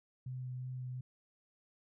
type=tone with vibrato; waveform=sine; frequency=127.2 Hz; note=C3; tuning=48 cents flat; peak=-39 dBFS; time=0.26-1.01 s; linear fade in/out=5 ms; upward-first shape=sine; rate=2.8 Hz; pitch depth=12 cents each way; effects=none